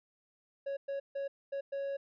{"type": "tone bursts at uneven times", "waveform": "triangle", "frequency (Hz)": 554.4, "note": "C#5", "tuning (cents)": 0, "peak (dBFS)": -32, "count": 5, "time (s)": [[0.66, 0.77], [0.88, 1], [1.15, 1.28], [1.52, 1.61], [1.72, 1.97]], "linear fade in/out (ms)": 10, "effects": ["resampled to 11025 Hz"]}